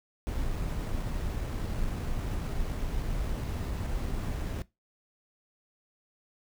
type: noise with sample-and-hold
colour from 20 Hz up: brown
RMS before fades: -32 dBFS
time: 0.27-4.62 s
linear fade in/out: 0 ms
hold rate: 8820 Hz
effects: noise-tail reverb RT60 0.2 s tail -19 dB re dry